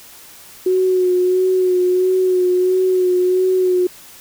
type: tone with vibrato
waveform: sine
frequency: 367.4 Hz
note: F#4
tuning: 12 cents flat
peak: -12 dBFS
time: 0.66-3.87 s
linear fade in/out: 5 ms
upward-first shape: sine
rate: 1.5 Hz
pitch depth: 27 cents each way
effects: white hiss -41 dBFS RMS until 4.2 s